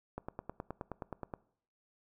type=click train; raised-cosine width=1 ms; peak=-25 dBFS; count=12; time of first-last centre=0.18-1.338 s; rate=9.5 Hz; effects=noise-tail reverb RT60 0.6 s tail -21 dB re dry